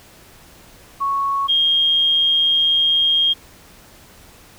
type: tone pair in turn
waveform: sine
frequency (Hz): 1107 / 3232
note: C#6 / G#7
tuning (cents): -3 / -48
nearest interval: octave + perfect fifth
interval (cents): 1855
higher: second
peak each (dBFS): -17 / -13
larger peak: second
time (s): 1-1.48 / 1.48-3.34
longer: second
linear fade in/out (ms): 20
effects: pink hiss -46 dBFS RMS until 4.58 s